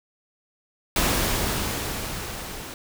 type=noise with level ramp; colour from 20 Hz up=pink; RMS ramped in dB=-21 to -37 dBFS; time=0.96-2.74 s; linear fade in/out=2 ms; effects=none